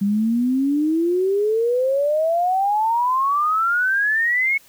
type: exponential sweep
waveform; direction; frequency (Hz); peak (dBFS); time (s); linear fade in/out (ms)
sine; up; 196.2 to 2217; -16; 0.01-4.58; 10
effects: white hiss -51 dBFS RMS until 4.68 s